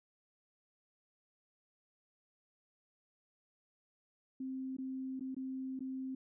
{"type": "tone with dropouts", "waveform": "sine", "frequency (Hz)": 262.5, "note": "C4", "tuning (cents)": 6, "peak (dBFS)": -38, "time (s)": [4.4, 6.15], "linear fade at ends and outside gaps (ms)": 5, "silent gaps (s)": [[4.768, 4.784], [5.196, 5.207], [5.347, 5.365], [5.793, 5.805]], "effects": []}